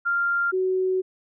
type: tone pair in turn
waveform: sine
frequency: 1393 / 373.6 Hz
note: F6 / F#4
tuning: -5 / +17 cents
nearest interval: octave + major seventh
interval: 2278 cents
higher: first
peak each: -20 dBFS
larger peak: neither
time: 0.05-0.52 / 0.52-1.02 s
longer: second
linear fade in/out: 20 ms
effects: none